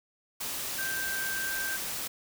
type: tone in noise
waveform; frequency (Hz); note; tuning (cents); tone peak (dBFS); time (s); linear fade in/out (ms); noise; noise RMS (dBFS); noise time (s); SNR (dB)
sine; 1568; G6; 0; -32; 0.78-1.77; 10; white; -35; 0.4-2.08; 0
effects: none